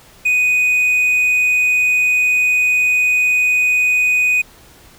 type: tone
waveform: triangle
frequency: 2489 Hz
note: D#7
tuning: in tune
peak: -10 dBFS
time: 0.25-4.42 s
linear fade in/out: 10 ms
effects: pink hiss -45 dBFS RMS until 4.98 s